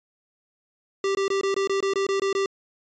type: tone bursts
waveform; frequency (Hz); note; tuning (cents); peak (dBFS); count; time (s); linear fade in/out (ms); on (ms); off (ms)
square; 392; G4; 0; -22; 11; 1.04-2.46; 2; 110; 21
effects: resampled to 16000 Hz